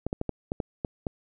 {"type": "clicks", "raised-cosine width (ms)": 2, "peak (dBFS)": -15, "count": 8, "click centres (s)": [0.066, 0.129, 0.214, 0.293, 0.519, 0.602, 0.848, 1.068], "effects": []}